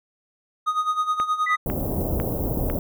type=tone with tremolo; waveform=triangle; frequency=1244.5 Hz; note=D#6; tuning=in tune; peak=-16 dBFS; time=0.66-1.57 s; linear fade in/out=20 ms; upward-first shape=sine; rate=9.5 Hz; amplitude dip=75%
type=click train; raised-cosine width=0.5 ms; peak=-15 dBFS; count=4; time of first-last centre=1.2-2.7 s; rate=2 Hz
type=tone; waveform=sine; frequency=1975.5 Hz; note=B6; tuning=in tune; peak=-22 dBFS; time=1.46-1.56 s; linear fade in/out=10 ms
type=band-stop noise; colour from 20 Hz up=pink; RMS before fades=-25 dBFS; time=1.66-2.79 s; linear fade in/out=2 ms; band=670 to 15000 Hz; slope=24 dB/octave
effects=none